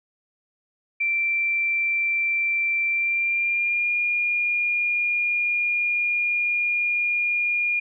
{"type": "tone with pitch glide", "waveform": "sine", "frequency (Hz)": [2349, 2422], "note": ["D7", "D#7"], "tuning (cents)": [0, -47], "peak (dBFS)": -20, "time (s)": [1, 7.8], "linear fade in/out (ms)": 10, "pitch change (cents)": 53, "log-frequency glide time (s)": [2.88, 3.93], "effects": []}